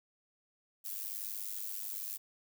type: noise with amplitude modulation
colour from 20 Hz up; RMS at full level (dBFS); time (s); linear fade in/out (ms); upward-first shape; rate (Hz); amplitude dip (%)
violet; -37; 0.84-2.18; 20; sine; 101; 80
effects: none